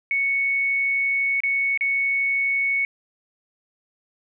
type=tone with dropouts; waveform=sine; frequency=2217 Hz; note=C#7; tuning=in tune; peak=-19 dBFS; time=0.11-2.85 s; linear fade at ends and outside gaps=1 ms; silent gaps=1.404-1.435 / 1.775-1.809 s; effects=none